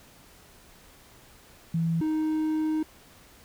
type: tone pair in turn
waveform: sine / triangle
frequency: 165.2 / 311.9 Hz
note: E3 / D#4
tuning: +4 / +4 cents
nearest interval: major seventh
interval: 1100 cents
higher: second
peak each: -23 / -22 dBFS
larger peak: second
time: 1.74-2.01 / 2.01-2.83 s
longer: second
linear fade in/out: 5 ms
effects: pink hiss -54 dBFS RMS until 3.44 s